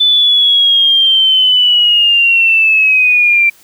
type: linear sweep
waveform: sine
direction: down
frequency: 3513 to 2349 Hz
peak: -6 dBFS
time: 0-3.5 s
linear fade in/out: 10 ms
effects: white hiss -45 dBFS RMS until 3.63 s